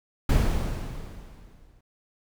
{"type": "noise with exponential decay", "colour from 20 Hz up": "brown", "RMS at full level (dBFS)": -18, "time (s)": [0.29, 1.81], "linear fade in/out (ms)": 5, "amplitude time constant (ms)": 330, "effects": []}